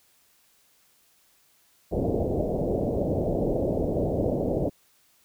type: low-pass noise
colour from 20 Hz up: white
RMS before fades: -26 dBFS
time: 1.91-4.7 s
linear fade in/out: 20 ms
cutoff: 630 Hz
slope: 48 dB/octave
effects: white hiss -63 dBFS RMS until 5.24 s